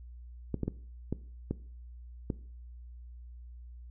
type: clicks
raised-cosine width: 3 ms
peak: -18 dBFS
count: 6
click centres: 0.543 / 0.633 / 0.68 / 1.126 / 1.51 / 2.302 s
effects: noise-tail reverb RT60 0.5 s tail -19 dB re dry + added 60 Hz sine -45 dBFS peak until 3.9 s